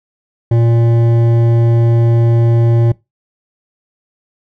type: tone with hard clipping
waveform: triangle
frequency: 116.54 Hz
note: A#2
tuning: in tune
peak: -10 dBFS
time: 0.51-2.92 s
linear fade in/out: 5 ms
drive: 15 dB
effects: noise-tail reverb RT60 0.2 s tail -21 dB re dry